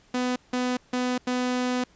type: tone bursts at uneven times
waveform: sawtooth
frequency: 250 Hz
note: B3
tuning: 21 cents sharp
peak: -20 dBFS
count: 4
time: 0.14-0.36 / 0.53-0.77 / 0.93-1.18 / 1.27-1.84 s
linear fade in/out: 5 ms
effects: pink hiss -59 dBFS RMS until 1.95 s + resampled to 16000 Hz